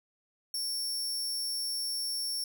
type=tone; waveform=sawtooth; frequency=5460 Hz; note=F8; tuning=40 cents flat; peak=-29 dBFS; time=0.54-2.44 s; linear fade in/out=2 ms; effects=none